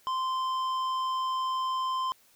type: tone with tanh clipping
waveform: sine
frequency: 1039 Hz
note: C6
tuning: 12 cents flat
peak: -29 dBFS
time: 0.07-2.12 s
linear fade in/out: 0 ms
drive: 10 dB
effects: white hiss -62 dBFS RMS until 2.35 s